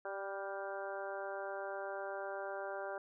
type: harmonic tone with a mistuned harmonic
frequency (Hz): 196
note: G3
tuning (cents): 0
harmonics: 2 / 3 / 4 / 5 / 6 / 7 / 8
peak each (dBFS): -46 / -43 / -46 / -51 / -53 / -49 / -50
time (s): 0.05-2.98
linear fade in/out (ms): 2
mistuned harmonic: 7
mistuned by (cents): +40
effects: none